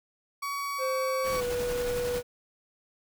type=tone; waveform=35% pulse; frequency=1129 Hz; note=C#6; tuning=31 cents sharp; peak=-29 dBFS; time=0.42-1.41 s; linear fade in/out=10 ms
type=tone with pitch glide; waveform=triangle; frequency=523.3 to 488.3 Hz; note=C5 to B4; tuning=0 to -20 cents; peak=-26 dBFS; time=0.78-2.23 s; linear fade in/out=50 ms; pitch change=-120 cents; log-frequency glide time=1.31-1.43 s
type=noise with tremolo; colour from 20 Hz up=pink; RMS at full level=-36 dBFS; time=1.23-2.23 s; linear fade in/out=50 ms; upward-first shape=square; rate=11 Hz; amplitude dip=25%
effects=none